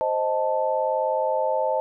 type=chord; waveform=sine; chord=A diminished; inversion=first; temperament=equal; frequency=523.3 / 622.3 / 880 Hz; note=C5 / Eb5 / A5; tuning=0 / 0 / 0 cents; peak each=-25 dBFS; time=0.01-1.8 s; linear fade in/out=0 ms; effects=none